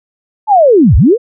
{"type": "linear two-way sweep", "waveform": "sine", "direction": "down then up", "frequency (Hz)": [888, 49.55, 513], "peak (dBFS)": -3, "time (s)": [0.47, 1.18], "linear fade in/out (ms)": 50, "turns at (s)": 0.96, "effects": []}